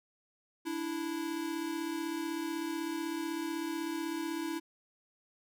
square tone pair together, 293.6 / 329.6 Hz, D4 / E4, 0 / 0 cents, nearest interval major second, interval 200 cents, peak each -40 / -36 dBFS, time 0.65-4.6 s, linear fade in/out 20 ms, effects none

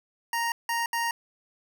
25% pulse tone bursts at uneven times, 932.3 Hz, A#5, in tune, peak -22 dBFS, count 3, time 0.33-0.52 / 0.69-0.86 / 0.93-1.11 s, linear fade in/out 2 ms, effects none

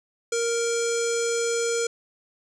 square tone with low-pass filter, 466.2 Hz, A#4, in tune, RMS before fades -25 dBFS, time 0.32-1.87 s, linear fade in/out 5 ms, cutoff 7200 Hz, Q 5.9, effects none

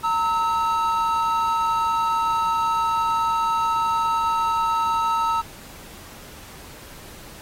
triangle tone pair together, 916.7 / 1298 Hz, A#5 / E6, -29 / -27 cents, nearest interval tritone, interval 602 cents, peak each -20 dBFS, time 0.03-5.42 s, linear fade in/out 20 ms, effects pink hiss -43 dBFS RMS until 7.41 s + AAC 48 kbps

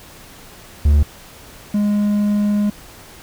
triangle tone pair in turn, 73.42 / 206.8 Hz, D2 / G#3, 0 / -7 cents, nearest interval octave + tritone, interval 1793 cents, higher second, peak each -7 / -12 dBFS, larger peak first, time 0.85-1.03 / 1.74-2.7 s, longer second, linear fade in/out 5 ms, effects pink hiss -41 dBFS RMS until 3.22 s

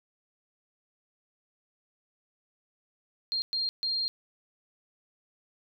sine tone bursts at uneven times, 4207 Hz, C8, 9 cents sharp, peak -27 dBFS, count 3, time 3.32-3.42 / 3.53-3.69 / 3.83-4.08 s, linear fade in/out 0 ms, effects none

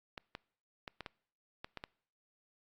clicks, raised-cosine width 0.3 ms, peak -26 dBFS, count 8, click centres 0.178 / 0.351 / 0.878 / 1.007 / 1.062 / 1.645 / 1.773 / 1.839 s, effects noise-tail reverb RT60 0.6 s tail -24 dB re dry + Opus 48 kbps

